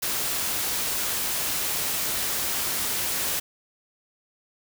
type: noise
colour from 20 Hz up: white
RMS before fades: -27 dBFS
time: 0.02-3.4 s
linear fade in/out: 10 ms
effects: none